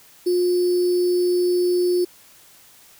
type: tone with sample-and-hold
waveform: sine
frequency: 356.9 Hz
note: F4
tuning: 38 cents sharp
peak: -16 dBFS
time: 0.26-2.05 s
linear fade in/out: 10 ms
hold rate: 4900 Hz
effects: white hiss -50 dBFS RMS until 2.99 s